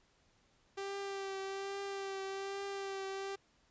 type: tone with vibrato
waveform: sawtooth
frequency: 392 Hz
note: G4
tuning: in tune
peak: -35 dBFS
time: 0.77-3.36 s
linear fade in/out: 10 ms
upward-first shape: triangle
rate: 1.2 Hz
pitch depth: 26 cents each way
effects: pink hiss -71 dBFS RMS until 3.7 s + resampled to 16000 Hz